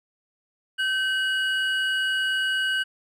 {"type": "tone pair together", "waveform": "triangle", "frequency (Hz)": [1543.6, 2914], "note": ["G6", "F#7"], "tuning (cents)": [-27, -27], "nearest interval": "major seventh", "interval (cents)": 1100, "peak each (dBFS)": [-22, -25], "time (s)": [0.78, 2.84], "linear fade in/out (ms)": 20, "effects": []}